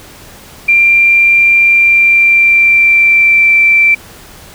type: tone with pitch glide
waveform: sine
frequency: 2375 to 2341 Hz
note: D7 to D7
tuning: +19 to -6 cents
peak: -4 dBFS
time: 0.68-3.95 s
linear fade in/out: 10 ms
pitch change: -25 cents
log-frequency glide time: 1.68-3.53 s
effects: pink hiss -35 dBFS RMS until 4.54 s